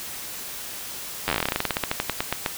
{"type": "slowing click train", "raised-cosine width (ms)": 0.3, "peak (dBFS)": -6, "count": 25, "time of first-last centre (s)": [1.28, 2.462], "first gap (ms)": 10, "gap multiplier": 1.12, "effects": ["white hiss -35 dBFS RMS until 2.57 s"]}